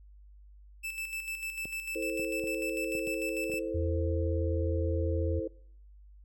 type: tone with tremolo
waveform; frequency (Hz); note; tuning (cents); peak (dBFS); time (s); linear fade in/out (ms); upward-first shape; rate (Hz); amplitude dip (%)
45% pulse; 2637; E7; 0; -34; 0.83-3.6; 20; square; 6.7; 55
type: clicks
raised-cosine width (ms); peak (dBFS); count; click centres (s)
2; -29; 7; 1.655 / 2.197 / 2.44 / 2.952 / 3.075 / 3.499 / 3.539
type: chord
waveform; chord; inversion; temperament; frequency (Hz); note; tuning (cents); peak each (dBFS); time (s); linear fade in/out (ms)
sine; A minor; second; equal with one note detuned; 329.6 / 444.3 / 523.3; E4 / A4 / C5; 0 / +17 / 0; -36; 1.95-5.48; 10
type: tone with vibrato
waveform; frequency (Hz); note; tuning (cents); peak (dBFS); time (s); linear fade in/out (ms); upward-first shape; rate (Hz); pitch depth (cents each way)
sine; 82.41; E2; 0; -29; 3.74-5.4; 10; sine; 9.1; 10
effects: noise-tail reverb RT60 0.6 s tail -23 dB re dry + added 50 Hz sine -51 dBFS peak until 6.24 s